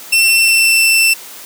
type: tone with pitch glide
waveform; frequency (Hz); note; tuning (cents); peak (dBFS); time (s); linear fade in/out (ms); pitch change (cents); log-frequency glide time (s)
sawtooth; 2697 to 2677; E7 to E7; +39 to +26; -5; 0.12-1.14; 10; -13; 0.34-0.83
effects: white hiss -33 dBFS RMS until 1.45 s + high-pass 200 Hz 12 dB/octave